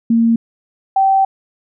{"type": "tone pair in turn", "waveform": "sine", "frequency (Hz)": [229.7, 774.9], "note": ["A#3", "G5"], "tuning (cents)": [-25, -20], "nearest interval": "octave + major sixth", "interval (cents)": 2105, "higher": "second", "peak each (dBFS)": -9, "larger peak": "neither", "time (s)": [[0.1, 0.36], [0.96, 1.25]], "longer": "second", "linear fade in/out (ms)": 5, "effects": []}